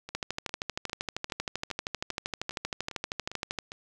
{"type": "two click trains", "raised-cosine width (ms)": 0.2, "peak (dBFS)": [-14, -23], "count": [45, 10], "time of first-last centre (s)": [[0.15, 3.587], [0.09, 3.719]], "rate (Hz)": [12.8, 2.48], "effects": []}